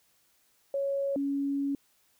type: tone pair in turn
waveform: sine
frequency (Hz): 554.4 / 279.5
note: C#5 / C#4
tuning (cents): 0 / +14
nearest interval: octave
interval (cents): 1186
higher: first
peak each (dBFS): -27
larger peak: neither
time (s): 0.74-1.16 / 1.16-1.75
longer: second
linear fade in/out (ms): 2
effects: white hiss -68 dBFS RMS until 2.19 s